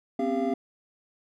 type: tone cluster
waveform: triangle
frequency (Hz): 249.7 / 270.5 / 397.8 / 687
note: B3 / C#4 / G4 / F5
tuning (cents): +19 / -42 / +25 / -29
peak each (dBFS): -28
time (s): 0.19-0.54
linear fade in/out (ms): 5
effects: none